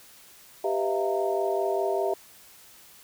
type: tone cluster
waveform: sine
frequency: 393.9 / 499.7 / 640 / 685 / 919 Hz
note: G4 / B4 / D#5 / F5 / A#5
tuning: +8 / +20 / +49 / -34 / -25 cents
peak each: -27 / -35 / -29 / -30 / -35 dBFS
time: 0.64-2.14 s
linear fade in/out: 5 ms
effects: white hiss -52 dBFS RMS until 3.03 s